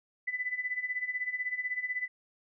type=tone with tremolo; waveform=sine; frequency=1998 Hz; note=B6; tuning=20 cents sharp; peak=-28 dBFS; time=0.27-2.08 s; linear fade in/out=10 ms; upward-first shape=sine; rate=16 Hz; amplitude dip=80%; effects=none